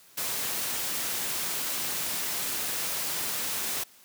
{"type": "noise", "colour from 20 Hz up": "white", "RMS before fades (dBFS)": -31, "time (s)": [0.17, 3.84], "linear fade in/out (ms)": 10, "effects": ["white hiss -56 dBFS RMS until 4.04 s", "high-pass 100 Hz 12 dB/octave"]}